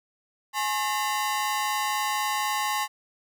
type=ring-modulated tone; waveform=sawtooth; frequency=960 Hz; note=B5; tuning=49 cents flat; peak=-18 dBFS; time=0.53-2.88 s; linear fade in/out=50 ms; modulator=118 Hz; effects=none